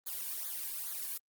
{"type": "noise with flanger", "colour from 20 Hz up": "blue", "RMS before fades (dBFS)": -39, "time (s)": [0.06, 1.18], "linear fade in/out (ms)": 10, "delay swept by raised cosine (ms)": [0.36, 1.56], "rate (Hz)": 2.4, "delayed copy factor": -0.9, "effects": ["Opus 32 kbps"]}